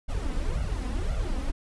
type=noise with flanger; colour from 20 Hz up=brown; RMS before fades=-28 dBFS; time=0.08-1.52 s; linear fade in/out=20 ms; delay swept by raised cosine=1.4 to 4 ms; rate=1.9 Hz; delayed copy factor=+0.85; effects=resampled to 24000 Hz